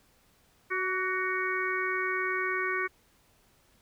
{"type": "harmonic tone with a mistuned harmonic", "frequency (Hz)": 371.8, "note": "F#4", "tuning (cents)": 8, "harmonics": [1, 3, 4, 5, 6], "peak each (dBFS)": [-34, -34, -34, -34, -34], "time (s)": [0.7, 2.88], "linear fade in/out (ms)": 20, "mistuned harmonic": 3, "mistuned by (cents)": 29, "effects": ["pink hiss -65 dBFS RMS until 3.81 s"]}